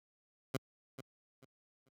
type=tone with echo; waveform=15% pulse; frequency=132.5 Hz; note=C3; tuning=22 cents sharp; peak=-26 dBFS; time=0.54-0.57 s; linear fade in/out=5 ms; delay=440 ms; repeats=3; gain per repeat=-12 dB; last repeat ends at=1.89 s; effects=high-pass 80 Hz 12 dB/octave